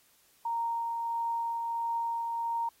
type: tone with tremolo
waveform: sine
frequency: 928 Hz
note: A#5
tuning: 8 cents flat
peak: -28 dBFS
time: 0.45-2.69 s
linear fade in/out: 5 ms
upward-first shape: triangle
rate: 1.5 Hz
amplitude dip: 30%
effects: white hiss -65 dBFS RMS until 2.8 s + AAC 48 kbps